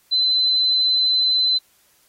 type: tone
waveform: sine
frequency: 4044 Hz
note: B7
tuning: 40 cents sharp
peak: -15 dBFS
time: 0.11-1.59 s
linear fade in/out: 20 ms
effects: white hiss -59 dBFS RMS until 2.08 s + AAC 48 kbps